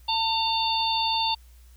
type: harmonic tone with a mistuned harmonic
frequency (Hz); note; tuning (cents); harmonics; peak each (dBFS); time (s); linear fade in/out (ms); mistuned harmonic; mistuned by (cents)
897; A5; +33; 1 / 3 / 4 / 5; -25 / -32 / -28 / -29; 0.08-1.35; 10; 3; +51
effects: added 60 Hz sine -48 dBFS peak until 1.76 s + white hiss -61 dBFS RMS until 1.76 s